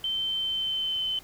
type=tone with pitch glide; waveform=sine; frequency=3097 to 3060 Hz; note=G7 to G7; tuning=-22 to -42 cents; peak=-26 dBFS; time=0.04-1.19 s; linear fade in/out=2 ms; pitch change=-20 cents; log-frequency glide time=0.36-1.05 s; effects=pink hiss -51 dBFS RMS until 1.23 s